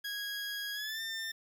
20% pulse tone with pitch glide, 1651 to 1800.4 Hz, G#6 to A6, -11 to +39 cents, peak -31 dBFS, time 0.04-1.32 s, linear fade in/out 10 ms, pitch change +150 cents, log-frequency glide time 0.73-1.01 s, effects 10-bit

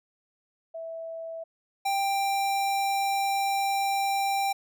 sine / square tone pair in turn, 656 / 788.6 Hz, E5 / G5, -9 / +10 cents, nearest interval minor third, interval 319 cents, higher second, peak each -34 / -25 dBFS, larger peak second, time 0.74-1.44 / 1.85-4.53 s, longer second, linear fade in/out 10 ms, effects none

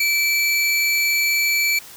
square tone pair together, 2323 / 4385 Hz, D7 / C#8, -20 / -20 cents, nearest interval major seventh, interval 1100 cents, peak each -18 / -25 dBFS, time 0-1.79 s, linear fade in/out 5 ms, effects white hiss -41 dBFS RMS until 1.96 s

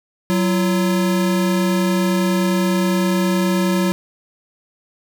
square tone pair together, 186.31 / 341.3 Hz, F#3 / F4, +12 / -40 cents, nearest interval minor seventh, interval 1048 cents, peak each -17 / -22 dBFS, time 0.3-3.92 s, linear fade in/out 0 ms, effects none

